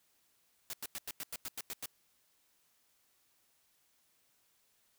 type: noise bursts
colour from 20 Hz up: white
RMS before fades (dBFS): -41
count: 10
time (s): 0.7-1.858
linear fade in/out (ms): 0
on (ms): 33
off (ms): 92
effects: white hiss -73 dBFS RMS until 4.98 s